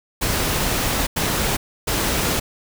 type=noise bursts at uneven times; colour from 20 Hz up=pink; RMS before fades=-21 dBFS; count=3; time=0.21-1.07 / 1.16-1.57 / 1.87-2.4 s; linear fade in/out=10 ms; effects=none